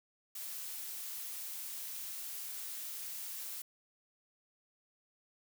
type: noise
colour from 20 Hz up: blue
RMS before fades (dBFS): -43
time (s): 0.35-3.62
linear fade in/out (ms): 5
effects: none